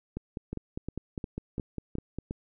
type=two click trains; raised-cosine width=3 ms; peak=-21 / -21 dBFS; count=11 / 6; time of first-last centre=0.17-2.186 / 0.53-2.309 s; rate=4.96 / 2.81 Hz; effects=none